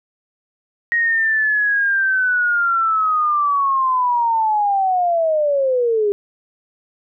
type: linear sweep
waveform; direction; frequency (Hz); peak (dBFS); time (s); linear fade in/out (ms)
sine; down; 1884 to 400; -14; 0.92-6.12; 0
effects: none